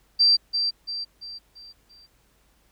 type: tone with echo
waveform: sine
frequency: 4699 Hz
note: D8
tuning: in tune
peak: -14 dBFS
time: 0.19-0.37 s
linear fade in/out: 20 ms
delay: 340 ms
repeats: 5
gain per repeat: -7 dB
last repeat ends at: 2.07 s
effects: added 50 Hz sine -64 dBFS peak until 2.71 s + pink hiss -64 dBFS RMS until 2.71 s